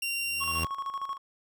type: tone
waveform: sawtooth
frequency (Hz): 2765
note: F7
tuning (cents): -18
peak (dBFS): -26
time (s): 0.02-0.64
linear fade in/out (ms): 5
type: tone with exponential growth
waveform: sawtooth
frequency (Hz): 82.1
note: E2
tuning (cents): -6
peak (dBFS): -25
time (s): 0.14-0.65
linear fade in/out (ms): 0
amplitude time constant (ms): 110
type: tone with tremolo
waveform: triangle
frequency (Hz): 1100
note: C#6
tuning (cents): -14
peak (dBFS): -28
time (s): 0.4-1.18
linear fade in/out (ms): 20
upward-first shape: square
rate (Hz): 13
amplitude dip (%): 65
effects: none